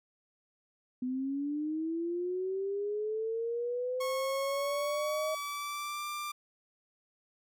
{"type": "linear sweep", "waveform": "sine", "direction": "up", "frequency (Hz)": [249.1, 629], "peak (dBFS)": -31, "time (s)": [1.02, 5.35], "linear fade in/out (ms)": 5}
{"type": "tone with pitch glide", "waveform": "sawtooth", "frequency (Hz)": [1094, 1186.1], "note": ["C#6", "D6"], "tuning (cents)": [-23, 17], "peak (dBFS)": -32, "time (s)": [4, 6.32], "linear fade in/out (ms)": 10, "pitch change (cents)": 140, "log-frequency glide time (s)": [4.48, 6.07]}
{"effects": []}